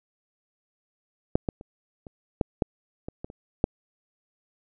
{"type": "clicks", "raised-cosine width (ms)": 2, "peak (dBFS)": [-6, -13, -28, -28, -8, -8, -21, -21, -28, -6], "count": 10, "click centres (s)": [1.355, 1.488, 1.611, 2.068, 2.412, 2.622, 3.085, 3.245, 3.301, 3.641], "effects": []}